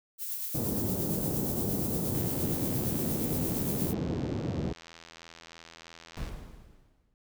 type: noise with tremolo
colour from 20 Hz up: violet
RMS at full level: -34 dBFS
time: 0.18-3.94 s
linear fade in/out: 50 ms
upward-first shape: sine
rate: 8.6 Hz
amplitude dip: 35%
type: band-pass noise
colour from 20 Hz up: pink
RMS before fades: -32 dBFS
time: 0.54-4.73 s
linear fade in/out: 10 ms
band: 110 to 360 Hz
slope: 12 dB/octave
type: click train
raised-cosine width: 0.2 ms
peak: -30 dBFS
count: 345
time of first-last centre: 2.15-6.29 s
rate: 83.1 Hz
type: noise with exponential decay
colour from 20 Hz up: brown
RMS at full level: -33 dBFS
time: 6.17-7.14 s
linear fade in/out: 1 ms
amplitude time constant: 210 ms
effects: none